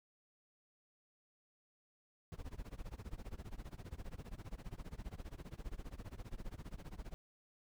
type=noise with tremolo; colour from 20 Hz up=brown; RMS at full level=-44 dBFS; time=2.32-7.14 s; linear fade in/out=0 ms; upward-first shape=sine; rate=15 Hz; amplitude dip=95%; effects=none